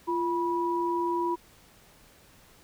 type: tone pair together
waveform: sine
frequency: 345.1 / 976.1 Hz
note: F4 / B5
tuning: -21 / -21 cents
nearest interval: octave + tritone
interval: 1800 cents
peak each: -28 dBFS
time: 0.07-1.36 s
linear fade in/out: 20 ms
effects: pink hiss -57 dBFS RMS until 2.63 s